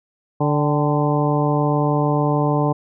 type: harmonic tone with a mistuned harmonic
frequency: 146.83 Hz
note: D3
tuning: in tune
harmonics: 1 / 2 / 3 / 4 / 5 / 6 / 7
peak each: -19 / -22 / -24 / -25 / -26 / -27 / -27 dBFS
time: 0.4-2.73 s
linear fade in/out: 10 ms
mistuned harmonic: 5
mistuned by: +66 cents
effects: none